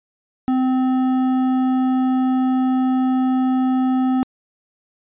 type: tone with hard clipping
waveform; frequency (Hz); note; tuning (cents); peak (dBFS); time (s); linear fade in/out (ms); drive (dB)
sine; 258.1; C4; -23; -17; 0.48-4.23; 0; 9
effects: resampled to 8000 Hz